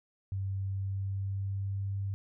sine tone with pitch glide, 97 to 98.64 Hz, G2 to G2, -18 to +11 cents, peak -31 dBFS, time 0.32-2.14 s, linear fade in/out 0 ms, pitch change +29 cents, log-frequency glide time 0.62-2 s, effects none

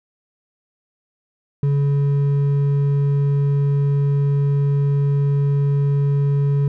triangle tone with hard clipping, 141.5 Hz, C#3, 36 cents sharp, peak -16 dBFS, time 1.63-6.68 s, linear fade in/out 2 ms, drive 8 dB, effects none

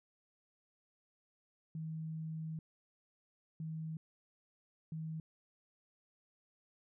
sine tone bursts at uneven times, 159.2 Hz, D#3, 40 cents sharp, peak -39 dBFS, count 3, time 1.75-2.59 / 3.6-3.97 / 4.92-5.2 s, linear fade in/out 2 ms, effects none

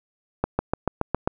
accelerating click train, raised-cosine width 1 ms, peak -7 dBFS, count 7, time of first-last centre 0.44-1.275 s, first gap 150 ms, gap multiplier 0.97, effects none

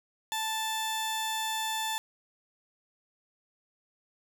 sawtooth tone pair together, 880 / 1760 Hz, A5 / A6, 0 / 0 cents, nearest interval octave, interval 1200 cents, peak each -28 dBFS, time 0.32-1.98 s, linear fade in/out 0 ms, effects none

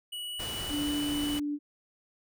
square tone with pitch glide, 2934 to 2972 Hz, F#7 to F#7, -15 to +7 cents, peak -36 dBFS, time 0.12-1.39 s, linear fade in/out 10 ms, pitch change +22 cents, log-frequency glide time 0.25-0.91 s
pink noise, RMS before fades -39 dBFS, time 0.39-1.4 s, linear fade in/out 10 ms
sine tone, 292.4 Hz, D4, 7 cents flat, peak -29 dBFS, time 0.69-1.59 s, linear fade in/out 50 ms
effects none

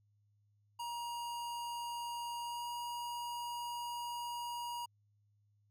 square tone with pitch glide, 948 to 954.6 Hz, A#5 to A#5, +29 to +41 cents, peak -40 dBFS, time 0.79-4.86 s, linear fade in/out 10 ms, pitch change +12 cents, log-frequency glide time 2.41-2.67 s, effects added 103 Hz sine -70 dBFS peak until 5.7 s

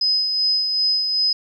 sine tone with tremolo, 5040 Hz, D#8, 21 cents sharp, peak -15 dBFS, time 0.01-1.33 s, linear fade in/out 5 ms, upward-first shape sine, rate 2.6 Hz, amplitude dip 40%, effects 9-bit

